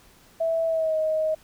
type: tone with pitch glide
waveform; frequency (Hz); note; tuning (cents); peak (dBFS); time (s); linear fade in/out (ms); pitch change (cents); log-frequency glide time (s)
sine; 656 to 627.8; E5 to D#5; -9 to +15; -21; 0.4-1.35; 10; -76; 0.66-0.97
effects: pink hiss -55 dBFS RMS until 1.43 s